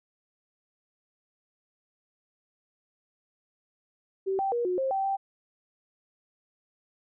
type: tone with pitch steps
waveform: sine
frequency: 385.2 / 779 / 476.6 / 363 / 532 / 776 / 782 Hz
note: G4 / G5 / A#4 / F#4 / C5 / G5 / G5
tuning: -30 / -11 / +38 / -33 / +29 / -18 / -4 cents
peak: -25 dBFS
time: 4.26-5.17 s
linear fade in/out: 20 ms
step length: 130 ms
effects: none